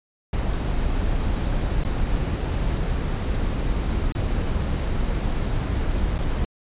brown noise with dropouts, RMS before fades -23 dBFS, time 0.33-6.45 s, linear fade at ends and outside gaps 1 ms, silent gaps 1.836-1.849 / 4.122-4.15 / 6.181-6.188 s, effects resampled to 8000 Hz

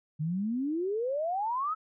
sine exponential sweep, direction up, 146.83 to 1320 Hz, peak -28 dBFS, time 0.19-1.75 s, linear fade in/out 20 ms, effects none

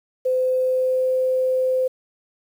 sine tone with pitch glide, 512 to 515.3 Hz, C5 to C5, -38 to -27 cents, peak -17 dBFS, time 0.25-1.88 s, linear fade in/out 10 ms, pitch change +11 cents, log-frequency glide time 0.37-1.12 s, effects 8-bit

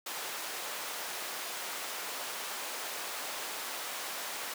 pink high-pass noise, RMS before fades -39 dBFS, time 0.06-4.54 s, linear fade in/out 5 ms, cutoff 640 Hz, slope 12 dB/octave, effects none

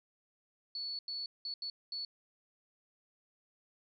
sine tone bursts at uneven times, 4429 Hz, C#8, 2 cents flat, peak -37 dBFS, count 5, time 0.75-0.99 / 1.08-1.26 / 1.45-1.54 / 1.62-1.7 / 1.92-2.05 s, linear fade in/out 2 ms, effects none

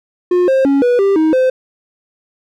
triangle tone with pitch steps, 357.9 / 531 / 277.7 / 488.2 / 394.6 / 315.6 / 516 Hz, F4 / C5 / C#4 / B4 / G4 / D#4 / C5, +42 / +25 / +3 / -20 / +11 / +25 / -24 cents, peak -7 dBFS, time 0.31-1.5 s, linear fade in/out 5 ms, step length 170 ms, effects none

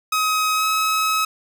sawtooth tone with pitch glide, 1267 to 1281.7 Hz, D#6 to E6, +31 to -49 cents, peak -14 dBFS, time 0.12-1.25 s, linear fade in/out 5 ms, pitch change +20 cents, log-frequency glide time 0.54-0.65 s, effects none

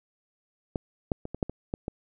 clicks, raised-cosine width 2 ms, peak -15 / -12 / -22 / -21 / -12 / -21 / -16 / -18 dBFS, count 8, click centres 0.758 / 1.118 / 1.254 / 1.346 / 1.428 / 1.496 / 1.739 / 1.881 s, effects none

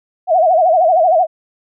sine tone with vibrato, 687 Hz, F5, 29 cents flat, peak -8 dBFS, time 0.27-1.27 s, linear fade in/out 50 ms, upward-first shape sine, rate 13 Hz, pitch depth 160 cents each way, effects none

